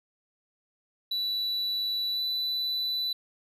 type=tone with pitch glide; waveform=triangle; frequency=3951 to 3981 Hz; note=B7 to B7; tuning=0 to +13 cents; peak=-26 dBFS; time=1.11-3.13 s; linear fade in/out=5 ms; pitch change=+13 cents; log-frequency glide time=2.12-2.21 s; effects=none